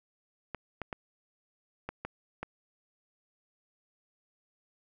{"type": "clicks", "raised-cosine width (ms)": 0.5, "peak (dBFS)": -21, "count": 6, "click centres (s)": [0.547, 0.817, 0.928, 1.89, 2.05, 2.43], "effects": []}